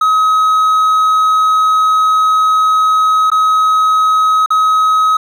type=tone with dropouts; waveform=triangle; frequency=1272 Hz; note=D#6; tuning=38 cents sharp; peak=-6 dBFS; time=0.01-5.17 s; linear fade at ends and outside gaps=5 ms; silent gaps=3.302-3.316 / 4.461-4.504 s; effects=none